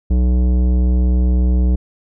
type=tone with tanh clipping; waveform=sine; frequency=61.8 Hz; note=B1; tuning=2 cents sharp; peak=-13 dBFS; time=0.1-1.76 s; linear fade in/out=10 ms; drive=14 dB; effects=none